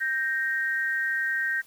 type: tone pair together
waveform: sine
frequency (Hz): 1568 / 1864.7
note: G6 / A#6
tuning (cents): 0 / 0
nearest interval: minor third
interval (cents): 300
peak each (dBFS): -27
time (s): 0-1.62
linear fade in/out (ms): 20
effects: white hiss -56 dBFS RMS until 1.66 s